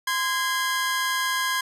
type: tone pair together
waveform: sawtooth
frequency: 1034 / 1640 Hz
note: C6 / G#6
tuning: -21 / -22 cents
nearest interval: minor sixth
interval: 799 cents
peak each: -22 dBFS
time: 0.07-1.61 s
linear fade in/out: 5 ms
effects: resampled to 32000 Hz